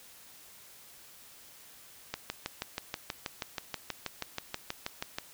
click train, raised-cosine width 0.2 ms, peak -16 dBFS, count 20, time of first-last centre 2.14-5.185 s, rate 6.24 Hz, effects white hiss -54 dBFS RMS until 5.33 s

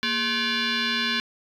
sine tone with frequency modulation, 880 Hz, A5, in tune, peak -21 dBFS, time 0.03-1.2 s, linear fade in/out 0 ms, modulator 647 Hz, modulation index 5.5, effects tanh soft clip ceiling -18 dBFS

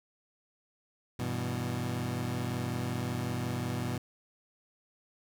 25% pulse chord, E minor, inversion first, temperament equal, 98 / 123.47 / 164.81 Hz, G2 / B2 / E3, 0 / 0 / 0 cents, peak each -34 / -30 / -36 dBFS, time 1.19-3.98 s, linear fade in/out 5 ms, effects none

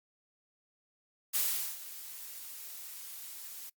blue noise with ADSR envelope, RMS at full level -29 dBFS, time 1.33-3.7 s, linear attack 23 ms, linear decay 420 ms, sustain -16 dB, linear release 13 ms, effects noise-tail reverb RT60 0.1 s tail -23 dB re dry + Opus 48 kbps

